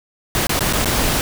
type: noise with dropouts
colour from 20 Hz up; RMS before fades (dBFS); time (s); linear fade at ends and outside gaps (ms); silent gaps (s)
pink; -18; 0.35-1.21; 0; 0.469-0.494 / 0.592-0.607 / 0.726-0.734 / 0.846-0.857
effects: none